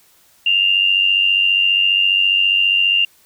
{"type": "tone with amplitude modulation", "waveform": "sine", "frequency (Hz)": 2794, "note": "F7", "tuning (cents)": 0, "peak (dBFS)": -9, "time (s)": [0.46, 3.05], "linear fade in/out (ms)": 5, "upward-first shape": "sine", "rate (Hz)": 94.8, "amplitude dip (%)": 60, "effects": ["white hiss -53 dBFS RMS until 3.25 s"]}